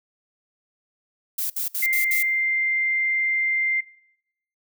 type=noise bursts; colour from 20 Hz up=violet; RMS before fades=-26 dBFS; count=5; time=1.38-2.228 s; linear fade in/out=5 ms; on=120 ms; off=62 ms
type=tone; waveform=sine; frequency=2093 Hz; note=C7; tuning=in tune; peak=-19 dBFS; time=1.82-3.81 s; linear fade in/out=10 ms
effects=noise-tail reverb RT60 0.8 s tail -23 dB re dry